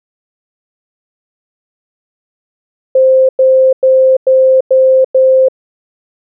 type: tone bursts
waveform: sine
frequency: 523.3 Hz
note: C5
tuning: in tune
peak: -4 dBFS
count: 6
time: 2.95-5.485 s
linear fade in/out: 5 ms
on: 340 ms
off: 99 ms
effects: none